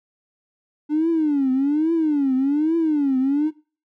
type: tone with vibrato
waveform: triangle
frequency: 293.7 Hz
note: D4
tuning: in tune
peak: -13 dBFS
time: 0.89-3.51 s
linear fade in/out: 50 ms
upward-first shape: triangle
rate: 1.2 Hz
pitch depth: 240 cents each way
effects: noise-tail reverb RT60 0.4 s tail -25 dB re dry + tanh soft clip ceiling -14 dBFS